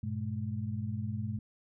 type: tone cluster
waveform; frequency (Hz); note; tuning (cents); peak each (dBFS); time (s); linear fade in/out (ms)
sine; 99.8 / 119.5 / 213.2; G2 / A#2 / G#3; +32 / +43 / +46; -36 / -37 / -38; 0.03-1.39; 5
effects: none